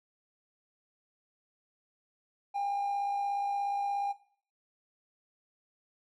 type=tone with amplitude modulation; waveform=triangle; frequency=804 Hz; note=G5; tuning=44 cents sharp; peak=-26 dBFS; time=2.54-4.13 s; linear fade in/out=20 ms; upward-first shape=sine; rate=56.9 Hz; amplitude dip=40%; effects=noise-tail reverb RT60 0.5 s tail -18 dB re dry + tanh soft clip ceiling -22 dBFS